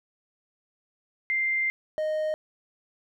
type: tone pair in turn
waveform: sine / triangle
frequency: 2093 / 619.4 Hz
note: C7 / D#5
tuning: 0 / -8 cents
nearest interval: octave + major sixth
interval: 2108 cents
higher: first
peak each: -23 dBFS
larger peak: neither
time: 1.3-1.7 / 1.98-2.34 s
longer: first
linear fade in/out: 0 ms
effects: none